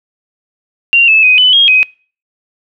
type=tone with pitch steps; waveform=sine; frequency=2767 / 2612 / 2507 / 3006 / 3256 / 2519 Hz; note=F7 / E7 / D#7 / F#7 / G#7 / D#7; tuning=-17 / -17 / +12 / +27 / -35 / +21 cents; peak=-4 dBFS; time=0.93-1.83 s; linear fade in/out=0 ms; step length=150 ms; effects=noise-tail reverb RT60 0.4 s tail -25 dB re dry